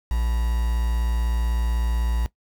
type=tone with quantisation; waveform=triangle; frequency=58 Hz; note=A#1; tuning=8 cents flat; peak=-18 dBFS; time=0.11-2.26 s; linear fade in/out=0 ms; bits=6; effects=noise-tail reverb RT60 0.1 s tail -18 dB re dry